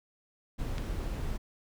brown noise, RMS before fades -34 dBFS, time 0.58-1.38 s, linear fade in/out 20 ms
click, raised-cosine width 0.2 ms, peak -22 dBFS, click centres 0.782 s
effects none

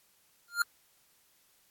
square tone with exponential growth, 1400 Hz, F6, 4 cents sharp, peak -22 dBFS, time 0.48-0.62 s, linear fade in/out 2 ms, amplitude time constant 29 ms, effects white hiss -67 dBFS RMS until 1.7 s + AAC 64 kbps

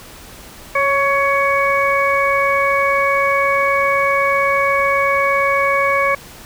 harmonic tone with a mistuned harmonic, 559 Hz, C#5, 14 cents sharp, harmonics 1 / 2 / 3 / 4, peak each -18 / -17 / -23 / -18 dBFS, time 0.75-6.15 s, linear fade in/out 5 ms, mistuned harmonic 1, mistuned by -16 cents, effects pink hiss -38 dBFS RMS until 6.45 s

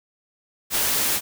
white noise, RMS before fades -22 dBFS, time 0.7-1.21 s, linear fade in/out 50 ms, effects none

